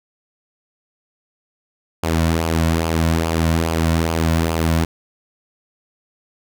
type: tone with flanger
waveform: sawtooth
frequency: 81.8 Hz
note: E2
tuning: 13 cents flat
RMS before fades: -18 dBFS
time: 2.03-4.85 s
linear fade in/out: 5 ms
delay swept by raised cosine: 0.51 to 2.51 ms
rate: 2.4 Hz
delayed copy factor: -0.55
effects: none